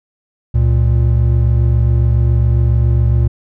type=tone pair together; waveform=triangle; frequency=69.3 / 116.55 Hz; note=C#2 / A#2; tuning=0 / 0 cents; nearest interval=major sixth; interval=900 cents; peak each=-10 / -10 dBFS; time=0.54-3.28 s; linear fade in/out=10 ms; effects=none